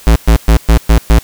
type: tone bursts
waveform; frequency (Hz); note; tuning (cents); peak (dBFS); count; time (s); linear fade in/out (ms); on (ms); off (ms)
square; 55.8; A1; +25; -4; 6; 0.07-1.186; 0; 86; 120
effects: white hiss -37 dBFS RMS until 1.23 s